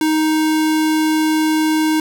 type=tone; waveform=square; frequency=312.4 Hz; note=D#4; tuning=7 cents sharp; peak=-14 dBFS; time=0.01-2 s; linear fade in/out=2 ms; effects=none